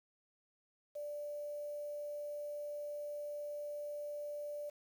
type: tone with quantisation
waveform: sine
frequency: 587.3 Hz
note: D5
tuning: in tune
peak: -40 dBFS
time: 0.95-4.7 s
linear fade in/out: 10 ms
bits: 10
effects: none